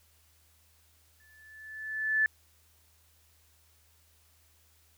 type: tone with exponential growth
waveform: sine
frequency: 1744 Hz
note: A6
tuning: 16 cents flat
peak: -21 dBFS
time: 1.2-2.26 s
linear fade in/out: 1 ms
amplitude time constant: 230 ms
effects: added 79 Hz sine -66 dBFS peak until 4.97 s + white hiss -66 dBFS RMS until 4.97 s